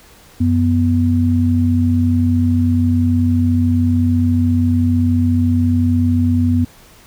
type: tone pair together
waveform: sine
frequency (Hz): 92.5 / 246.4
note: F#2 / B3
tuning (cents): 0 / -4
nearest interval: octave + perfect fourth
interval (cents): 1696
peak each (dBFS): -14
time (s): 0.4-6.65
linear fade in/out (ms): 10
effects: pink hiss -45 dBFS RMS until 7.06 s